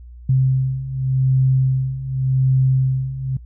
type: beating tone pair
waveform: sine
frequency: 130.81 / 131.68 Hz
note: C3 / C3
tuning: 0 / +11 cents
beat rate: 0.87 Hz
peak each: -20 / -16 dBFS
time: 0.29-3.37 s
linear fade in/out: 5 ms
effects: noise-tail reverb RT60 0.1 s tail -21 dB re dry + added 60 Hz sine -36 dBFS peak until 3.45 s